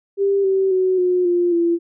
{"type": "tone with pitch steps", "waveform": "sine", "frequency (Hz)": [396.3, 384.4, 372.8, 361.5, 350.6, 340.1], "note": ["G4", "G4", "F#4", "F#4", "F4", "F4"], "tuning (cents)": [19, -34, 13, -40, 7, -46], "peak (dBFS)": -14, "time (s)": [0.17, 1.79], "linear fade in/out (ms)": 50, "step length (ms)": 270, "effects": []}